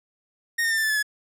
45% pulse tone with pitch steps, 1854 / 1827.4 / 1801.2 / 1775.4 / 1749.9 / 1724.9 / 1700.1 Hz, A#6 / A#6 / A6 / A6 / A6 / A6 / G#6, -10 / -35 / +40 / +15 / -10 / -35 / +40 cents, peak -21 dBFS, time 0.58-1.028 s, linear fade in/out 10 ms, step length 64 ms, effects none

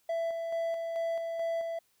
triangle tone with tremolo, 665 Hz, E5, 15 cents sharp, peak -27 dBFS, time 0.09-1.79 s, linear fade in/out 5 ms, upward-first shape square, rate 2.3 Hz, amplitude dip 35%, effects white hiss -71 dBFS RMS until 2 s

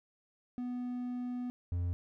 triangle tone pair in turn, 246.9 / 87.72 Hz, B3 / F2, 0 / +8 cents, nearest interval octave + tritone, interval 1792 cents, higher first, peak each -33 / -29 dBFS, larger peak second, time 0.58-1.5 / 1.72-1.93 s, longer first, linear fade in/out 0 ms, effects none

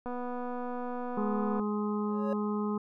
click train, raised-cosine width 1 ms, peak -25 dBFS, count 379, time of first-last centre 0.06-1.597 s, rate 246 Hz
harmonic tone, 209.1 Hz, G#3, 12 cents sharp, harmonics 1 / 2 / 4 / 5 / 6, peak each -30 / -35 / -44 / -41 / -42 dBFS, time 1.17-2.78 s, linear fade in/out 5 ms
triangle tone with exponential growth, 554.4 Hz, C#5, in tune, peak -27 dBFS, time 2.01-2.33 s, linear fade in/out 1 ms, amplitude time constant 68 ms
effects none

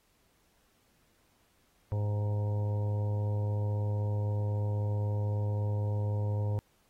harmonic tone with a mistuned harmonic, 103.83 Hz, G#2, in tune, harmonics 1 / 2 / 3 / 4 / 5 / 6 / 7 / 8 / 9, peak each -28 / -46 / -49 / -45 / -42 / -54 / -54 / -55 / -49 dBFS, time 1.92-6.59 s, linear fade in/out 0 ms, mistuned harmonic 7, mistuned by +26 cents, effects pink hiss -70 dBFS RMS until 6.89 s + AAC 48 kbps

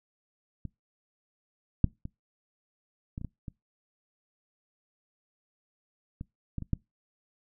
clicks, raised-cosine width 5 ms, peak -25 / -7 / -25 / -24 / -28 / -23 / -26 / -25 / -21 / -25 / -14 dBFS, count 11, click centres 0.653 / 1.843 / 2.054 / 3.179 / 3.214 / 3.247 / 3.482 / 6.211 / 6.583 / 6.623 / 6.733 s, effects noise-tail reverb RT60 0.2 s tail -24 dB re dry

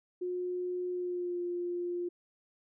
sine tone with pitch glide, 360 to 351.4 Hz, F#4 to F4, -47 to +11 cents, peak -32 dBFS, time 0.21-2.09 s, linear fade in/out 10 ms, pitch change -42 cents, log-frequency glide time 0.91-1.41 s, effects none

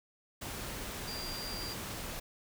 sine tone in noise, 4754 Hz, D8, 20 cents sharp, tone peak -41 dBFS, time 1.07-1.74 s, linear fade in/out 10 ms, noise pink, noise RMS -41 dBFS, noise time 0.41-2.2 s, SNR -3 dB, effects none

